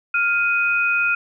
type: tone pair together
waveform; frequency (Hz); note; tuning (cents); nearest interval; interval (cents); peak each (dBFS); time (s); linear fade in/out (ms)
sine; 1403.1 / 2500; F6 / D#7; +8 / +8; minor seventh; 1000; -19; 0.14-1.15; 5
effects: none